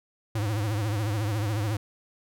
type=tone with vibrato; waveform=square; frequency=106.1 Hz; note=G#2; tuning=38 cents sharp; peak=-26 dBFS; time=0.35-1.77 s; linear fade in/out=5 ms; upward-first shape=triangle; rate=14 Hz; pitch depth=140 cents each way; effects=none